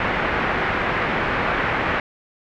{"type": "low-pass noise", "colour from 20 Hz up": "white", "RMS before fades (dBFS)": -22, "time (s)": [0, 2], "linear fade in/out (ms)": 2, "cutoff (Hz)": 2100, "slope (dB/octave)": 24, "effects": []}